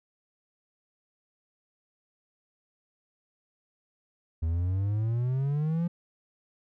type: exponential sweep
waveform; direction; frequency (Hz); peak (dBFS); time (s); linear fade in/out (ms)
triangle; up; 79.2 to 174.61; -23; 4.42-5.88; 10
effects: none